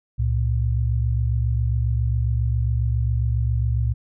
sine tone pair together, 67.45 / 114.8 Hz, C#2 / A#2, -47 / -26 cents, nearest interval major sixth, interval 921 cents, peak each -21 / -21 dBFS, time 0.18-3.94 s, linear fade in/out 20 ms, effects none

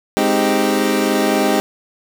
25% pulse chord, Ab major seventh, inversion none, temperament equal, 207.7 / 261.6 / 311.1 / 392 Hz, Ab3 / C4 / Eb4 / G4, 0 / 0 / 0 / 0 cents, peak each -16 dBFS, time 0.17-1.6 s, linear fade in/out 0 ms, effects none

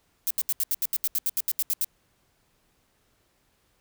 violet noise bursts, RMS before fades -25 dBFS, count 15, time 0.27-1.845 s, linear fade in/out 0 ms, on 35 ms, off 75 ms, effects pink hiss -68 dBFS RMS until 3.8 s

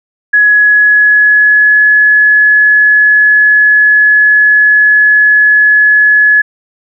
sine tone with pitch glide, 1683 to 1700.6 Hz, G#6 to G#6, +23 to +41 cents, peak -3 dBFS, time 0.33-6.42 s, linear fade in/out 10 ms, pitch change +18 cents, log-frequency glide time 0.5-1.85 s, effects none

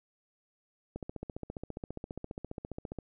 click train, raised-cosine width 2 ms, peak -25 dBFS, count 31, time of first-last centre 0.96-2.987 s, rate 14.8 Hz, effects none

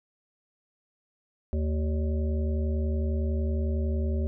harmonic tone with a mistuned harmonic, 76.1 Hz, D#2, 38 cents flat, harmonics 1 / 3 / 5 / 7 / 8, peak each -25 / -34 / -37 / -41 / -45 dBFS, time 1.53-4.27 s, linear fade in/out 0 ms, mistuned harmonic 7, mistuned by +80 cents, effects none

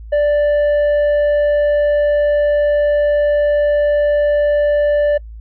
sine tone with tanh clipping, 587.3 Hz, D5, in tune, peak -12 dBFS, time 0.12-5.18 s, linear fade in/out 10 ms, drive 5 dB, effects noise-tail reverb RT60 0.1 s tail -26 dB re dry + added 55 Hz sine -30 dBFS peak until 5.4 s

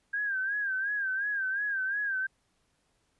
sine tone with vibrato, 1600 Hz, G6, 35 cents sharp, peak -28 dBFS, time 0.13-2.27 s, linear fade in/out 10 ms, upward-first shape sine, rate 2.8 Hz, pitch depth 90 cents each way, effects pink hiss -73 dBFS RMS until 3.19 s + resampled to 24000 Hz

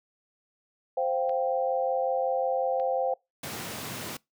sine chord, C suspended fourth, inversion none, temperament equal, 523.3 / 698.5 / 784 Hz, C5 / F5 / G5, 0 / 0 / 0 cents, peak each -27 / -31 / -30 dBFS, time 0.97-3.14 s, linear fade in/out 5 ms
clicks, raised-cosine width 0.3 ms, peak -32 dBFS, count 2, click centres 1.294 / 2.799 s
pink high-pass noise, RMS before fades -37 dBFS, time 3.43-4.17 s, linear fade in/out 5 ms, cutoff 110 Hz, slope 24 dB/octave
effects noise-tail reverb RT60 0.2 s tail -24 dB re dry

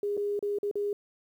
sine tone with dropouts, 409 Hz, G#4, 26 cents flat, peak -27 dBFS, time 0.03-0.93 s, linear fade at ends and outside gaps 2 ms, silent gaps 0.169-0.175 / 0.392-0.426 / 0.586-0.63 / 0.713-0.755 s, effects 10-bit

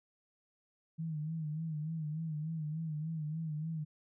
sine tone with vibrato, 156.8 Hz, D#3, 14 cents sharp, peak -35 dBFS, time 0.98-3.85 s, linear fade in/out 20 ms, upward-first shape sine, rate 3.4 Hz, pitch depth 76 cents each way, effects none

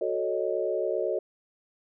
sine chord, D# half-diminished seventh, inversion first, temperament equal, 370 / 440 / 554.4 / 622.3 Hz, F#4 / A4 / C#5 / D#5, 0 / 0 / 0 / 0 cents, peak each -31 dBFS, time 0.01-1.19 s, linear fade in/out 5 ms, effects none

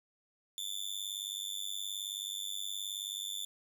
sawtooth tone with amplitude modulation, 3520 Hz, A7, in tune, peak -30 dBFS, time 0.58-3.45 s, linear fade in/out 0 ms, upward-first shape sine, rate 98.9 Hz, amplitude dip 100%, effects none

